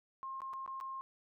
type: tone with dropouts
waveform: sine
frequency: 1066 Hz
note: C6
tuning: 32 cents sharp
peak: -40 dBFS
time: 0.23-1.01 s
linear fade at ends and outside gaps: 0 ms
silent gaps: 0.405-0.418 / 0.532-0.536 / 0.662-0.677 / 0.802-0.81 s
effects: none